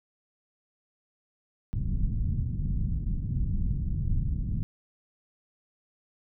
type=low-pass noise; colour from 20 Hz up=pink; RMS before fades=-28 dBFS; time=1.73-4.63 s; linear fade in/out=0 ms; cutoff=180 Hz; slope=24 dB/octave; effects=none